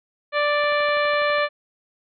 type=harmonic tone; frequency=587.3 Hz; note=D5; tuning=in tune; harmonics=1 / 2 / 3 / 4 / 5 / 6 / 7; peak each=-21 / -24 / -25 / -28 / -35 / -35 / -36 dBFS; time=0.32-1.49 s; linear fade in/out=50 ms
type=click train; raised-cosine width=0.5 ms; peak=-24 dBFS; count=10; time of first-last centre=0.64-1.384 s; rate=12.1 Hz
effects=none